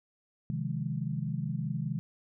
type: chord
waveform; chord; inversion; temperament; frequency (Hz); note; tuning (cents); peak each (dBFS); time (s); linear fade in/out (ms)
sine; F minor seventh; second; equal; 130.81 / 155.56 / 174.61 / 207.7; C3 / Eb3 / F3 / Ab3; 0 / 0 / 0 / 0; -35 / -34 / -39 / -38; 0.5-1.99; 0
effects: none